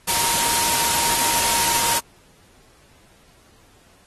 sine tone in noise, 932.3 Hz, A#5, in tune, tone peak -26 dBFS, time 0.07-2 s, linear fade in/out 20 ms, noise white, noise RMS -20 dBFS, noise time 0.07-2 s, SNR -9 dB, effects pink hiss -55 dBFS RMS until 4.06 s + AAC 32 kbps

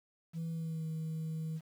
sine tone with pitch glide, 164.5 to 159.17 Hz, E3 to D#3, -3 to +40 cents, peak -33 dBFS, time 0.33-1.61 s, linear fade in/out 50 ms, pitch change -57 cents, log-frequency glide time 0.51-0.85 s, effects tanh soft clip ceiling -34 dBFS + 10-bit

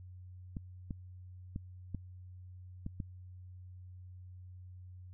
clicks, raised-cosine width 5 ms, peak -26 dBFS, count 6, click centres 0.568 / 0.908 / 1.561 / 1.947 / 2.864 / 3.002 s, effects added 91 Hz sine -48 dBFS peak until 5.13 s

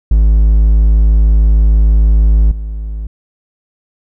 triangle tone with level steps, 53.2 Hz, G#1, 42 cents sharp, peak -3 / -16 dBFS, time 0.11-3.07 s, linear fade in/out 5 ms, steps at 2.51 s, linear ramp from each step 5 ms, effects none

